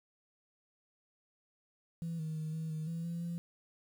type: tone with pitch steps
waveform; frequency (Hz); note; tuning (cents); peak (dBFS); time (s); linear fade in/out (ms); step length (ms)
sine; 166.6 / 157.6 / 156.3 / 160.2 / 156.4 / 166.3 / 169.6 / 170.9; E3 / D#3 / D#3 / E3 / D#3 / E3 / E3 / F3; +19 / +23 / +8 / -49 / +9 / +16 / +50 / -37; -34; 2.02-3.38; 0; 170
effects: tanh soft clip ceiling -33 dBFS + 10-bit